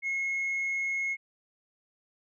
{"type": "tone", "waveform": "sine", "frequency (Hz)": 2168, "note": "C#7", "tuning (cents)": -39, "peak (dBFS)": -26, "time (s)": [0.02, 1.17], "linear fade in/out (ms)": 50, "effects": ["tanh soft clip ceiling -26 dBFS"]}